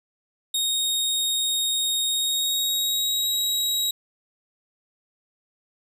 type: tone with pitch glide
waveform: sawtooth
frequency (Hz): 3729 to 3834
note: A#7 to A#7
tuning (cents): 0 to +48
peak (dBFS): -19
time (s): 0.54-3.91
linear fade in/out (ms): 5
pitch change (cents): +48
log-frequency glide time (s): 2.1-3.4
effects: none